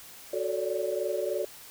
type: chord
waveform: sine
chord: D major seventh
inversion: first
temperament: equal with one note detuned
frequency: 370 / 440 / 564.1 / 587.3 Hz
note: F#4 / A4 / C#5 / D5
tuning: 0 / 0 / +30 / 0 cents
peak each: -33 dBFS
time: 0.33-1.45 s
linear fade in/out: 5 ms
effects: white hiss -48 dBFS RMS until 1.7 s